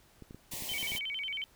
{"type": "clicks", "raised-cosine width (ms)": 3, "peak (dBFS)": -34, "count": 9, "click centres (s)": [0.223, 0.309, 0.346, 0.537, 0.623, 0.716, 0.829, 0.92, 0.951]}
{"type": "band-stop noise", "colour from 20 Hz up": "white", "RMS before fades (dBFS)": -40, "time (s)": [0.51, 0.99], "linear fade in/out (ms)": 10, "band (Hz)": [1100, 1800], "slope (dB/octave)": 96}
{"type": "tone with vibrato", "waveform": "sine", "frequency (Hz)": 2641, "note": "E7", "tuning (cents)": 3, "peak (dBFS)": -34, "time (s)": [0.69, 1.44], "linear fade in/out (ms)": 0, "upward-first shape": "square", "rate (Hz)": 11, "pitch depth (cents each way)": 270}
{"effects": ["pink hiss -63 dBFS RMS until 1.55 s"]}